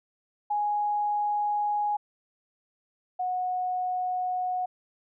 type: tone pair in turn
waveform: sine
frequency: 830.6 / 731.8 Hz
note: G#5 / F#5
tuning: 0 / -19 cents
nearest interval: major second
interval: 219 cents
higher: first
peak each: -24 / -26 dBFS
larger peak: first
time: 0.5-1.97 / 3.19-4.66 s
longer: neither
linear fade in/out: 10 ms
effects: none